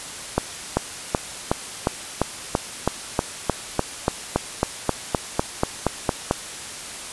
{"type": "accelerating click train", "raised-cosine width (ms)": 1, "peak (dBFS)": -3, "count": 21, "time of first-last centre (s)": [0.38, 6.311], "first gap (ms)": 390, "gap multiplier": 0.97, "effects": ["white hiss -34 dBFS RMS until 7.12 s", "resampled to 24000 Hz"]}